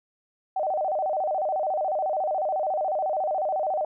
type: tone with vibrato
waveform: sine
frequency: 682 Hz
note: F5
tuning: 41 cents flat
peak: -23 dBFS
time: 0.56-3.85 s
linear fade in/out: 5 ms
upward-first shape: square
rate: 14 Hz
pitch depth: 190 cents each way
effects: none